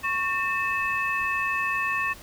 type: tone cluster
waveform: sine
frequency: 1103 / 1806 / 2602 Hz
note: C#6 / A6 / E7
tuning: -9 / +45 / -23 cents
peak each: -28 dBFS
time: 0.03-2.14 s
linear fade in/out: 20 ms
effects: pink hiss -46 dBFS RMS until 2.22 s